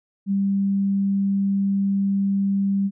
sine tone, 197.2 Hz, G3, 11 cents sharp, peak -18 dBFS, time 0.26-2.91 s, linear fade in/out 50 ms, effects none

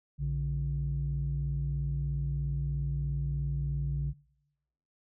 sine tone pair together, 60.11 / 143.2 Hz, B1 / D3, -46 / -43 cents, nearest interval octave + minor third, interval 1503 cents, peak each -32 / -29 dBFS, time 0.18-4.14 s, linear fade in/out 50 ms, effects noise-tail reverb RT60 1.0 s tail -24 dB re dry + tanh soft clip ceiling -23 dBFS

